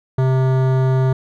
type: tone with hard clipping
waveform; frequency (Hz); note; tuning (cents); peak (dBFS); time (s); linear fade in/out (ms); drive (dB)
sine; 130.81; C3; 0; -15; 0.18-1.13; 5; 16
effects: none